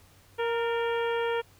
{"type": "harmonic tone with a mistuned harmonic", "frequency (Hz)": 466.2, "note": "A#4", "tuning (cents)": 0, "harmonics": [1, 2, 3, 4, 5, 6, 7], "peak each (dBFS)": [-27, -33, -37, -39, -41, -43, -44], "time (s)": [0.38, 1.42], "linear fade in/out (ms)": 20, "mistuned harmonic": 4, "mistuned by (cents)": -47, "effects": ["added 95 Hz sine -59 dBFS peak until 1.59 s", "pink hiss -59 dBFS RMS until 1.59 s"]}